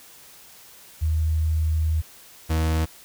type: tone pair in turn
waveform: sine / 40% pulse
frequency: 79 / 79.73 Hz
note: D#2 / D#2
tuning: +27 / +43 cents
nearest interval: unison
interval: 16 cents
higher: second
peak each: -19 dBFS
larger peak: neither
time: 1.01-2.02 / 2.49-2.86 s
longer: first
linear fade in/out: 20 ms
effects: white hiss -48 dBFS RMS until 3.04 s